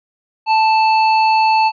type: tone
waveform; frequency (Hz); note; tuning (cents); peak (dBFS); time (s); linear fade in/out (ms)
square; 880; A5; 0; -11; 0.46-1.72; 50
effects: resampled to 11025 Hz